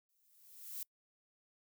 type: noise with exponential growth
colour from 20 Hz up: violet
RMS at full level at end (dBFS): -41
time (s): 0.09-0.83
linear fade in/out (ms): 1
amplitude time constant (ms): 160
effects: noise-tail reverb RT60 0.1 s tail -26 dB re dry